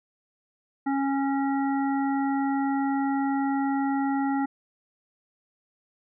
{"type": "harmonic tone", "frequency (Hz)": 274.8, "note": "C#4", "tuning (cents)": -15, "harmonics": [1, 3, 5, 7], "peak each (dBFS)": [-24, -29, -37, -40], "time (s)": [0.86, 4.46], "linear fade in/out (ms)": 10, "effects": []}